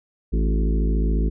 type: harmonic tone with a mistuned harmonic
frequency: 54.1 Hz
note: A1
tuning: 29 cents flat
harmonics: 1 / 3 / 4 / 5 / 6 / 7 / 8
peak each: -18 / -28 / -30 / -32 / -34 / -35 / -36 dBFS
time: 0.32-1.3 s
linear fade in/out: 20 ms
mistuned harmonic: 6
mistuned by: +66 cents
effects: none